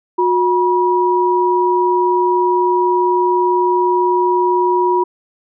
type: tone pair together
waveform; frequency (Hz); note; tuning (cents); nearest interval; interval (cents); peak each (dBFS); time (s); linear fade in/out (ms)
sine; 361.8 / 966; F#4 / B5; -39 / -39; octave + perfect fourth; 1700; -14; 0.18-5.04; 10
effects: none